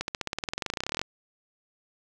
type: accelerating click train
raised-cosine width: 0.2 ms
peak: -12 dBFS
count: 25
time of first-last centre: 0.01-1.015 s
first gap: 71 ms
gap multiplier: 0.95
effects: none

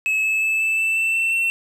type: tone with pitch steps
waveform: triangle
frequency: 2585 / 2601 / 2618 / 2635 / 2652 / 2668 / 2685 / 2703 Hz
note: E7 / E7 / E7 / E7 / E7 / E7 / E7 / E7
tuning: -34 / -24 / -13 / -1 / +10 / +20 / +31 / +43 cents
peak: -16 dBFS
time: 0.06-1.5 s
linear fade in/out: 0 ms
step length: 180 ms
effects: none

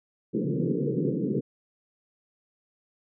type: band-pass noise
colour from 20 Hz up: pink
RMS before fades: -27 dBFS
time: 0.33-1.41 s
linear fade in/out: 20 ms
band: 130 to 490 Hz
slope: 96 dB/octave
effects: none

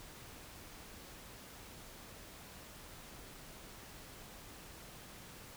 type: silence
effects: pink hiss -53 dBFS RMS until 5.56 s

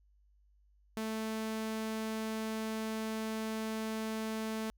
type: tone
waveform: sawtooth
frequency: 220 Hz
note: A3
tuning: in tune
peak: -31 dBFS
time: 0.97-4.7 s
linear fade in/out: 0 ms
effects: added 50 Hz sine -64 dBFS peak until 4.77 s

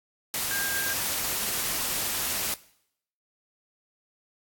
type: tone in noise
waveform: sine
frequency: 1603 Hz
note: G6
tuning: 38 cents sharp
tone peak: -30 dBFS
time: 0.51-0.93 s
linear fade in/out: 0 ms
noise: white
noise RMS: -29 dBFS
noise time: 0.34-2.54 s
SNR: -4 dB
effects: noise-tail reverb RT60 0.7 s tail -19 dB re dry + AAC 64 kbps

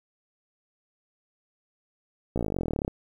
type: slowing click train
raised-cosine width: 2 ms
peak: -15 dBFS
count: 24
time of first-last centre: 2.36-2.879 s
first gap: 16 ms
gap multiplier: 1.03
effects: 9-bit

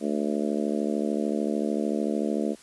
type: harmonic tone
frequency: 73.42 Hz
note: D2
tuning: in tune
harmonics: 3 / 4 / 5 / 6 / 7 / 8 / 9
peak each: -28 / -30 / -32 / -34 / -35 / -36 / -37 dBFS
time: 0-2.56 s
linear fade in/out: 50 ms
effects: white hiss -52 dBFS RMS until 2.62 s + resampled to 24000 Hz

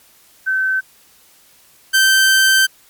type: tone pair in turn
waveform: sine / sawtooth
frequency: 1535 / 1553.7 Hz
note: G6 / G6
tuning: -37 / -16 cents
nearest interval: unison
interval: 21 cents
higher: second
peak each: -14 / -6 dBFS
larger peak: second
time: 0.46-0.81 / 1.93-2.67 s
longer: second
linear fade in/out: 20 ms
effects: white hiss -50 dBFS RMS until 2.89 s + MP3 96 kbps

